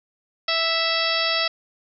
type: harmonic tone with a mistuned harmonic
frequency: 659 Hz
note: E5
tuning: 1 cent flat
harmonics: 1 / 2 / 3 / 4 / 5 / 6 / 7 / 8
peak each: -28 / -28 / -28 / -28 / -28 / -28 / -28 / -28 dBFS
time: 0.48-1.48 s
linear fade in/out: 5 ms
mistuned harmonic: 6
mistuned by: -21 cents
effects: none